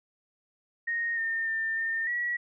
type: tone with pitch steps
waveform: sine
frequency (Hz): 1860 / 1817 / 1800 / 1813 / 1927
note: A#6 / A#6 / A6 / A#6 / B6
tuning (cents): -4 / -45 / +39 / -49 / -43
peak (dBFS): -27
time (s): 0.87-2.37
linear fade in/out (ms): 10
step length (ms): 300
effects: none